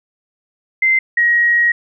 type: tone pair in turn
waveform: sine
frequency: 2077 / 1893.6 Hz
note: C7 / A#6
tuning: -13 / +27 cents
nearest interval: major second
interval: 160 cents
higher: first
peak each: -10 dBFS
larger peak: neither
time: 0.82-0.99 / 1.17-1.72 s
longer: second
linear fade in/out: 5 ms
effects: none